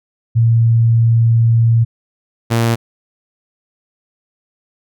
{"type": "tone pair in turn", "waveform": ["sine", "sawtooth"], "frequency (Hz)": [115.2, 115.81], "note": ["A#2", "A#2"], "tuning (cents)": [-20, -11], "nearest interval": "unison", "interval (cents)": 9, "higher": "second", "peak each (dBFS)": -8, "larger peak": "neither", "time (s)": [[0.35, 1.85], [2.5, 2.76]], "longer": "first", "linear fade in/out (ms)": 20, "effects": []}